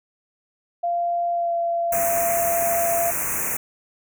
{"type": "tone with pitch glide", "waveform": "sine", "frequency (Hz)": [692, 682.5], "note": ["F5", "F5"], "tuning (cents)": [-16, -40], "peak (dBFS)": -20, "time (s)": [0.83, 3.11], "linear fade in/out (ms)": 10, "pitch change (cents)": -24, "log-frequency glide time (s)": [1.32, 1.54]}
{"type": "band-stop noise", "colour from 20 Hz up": "white", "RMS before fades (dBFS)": -25, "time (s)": [1.92, 3.57], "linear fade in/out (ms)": 5, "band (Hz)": [2600, 6000], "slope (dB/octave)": 96}
{"effects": []}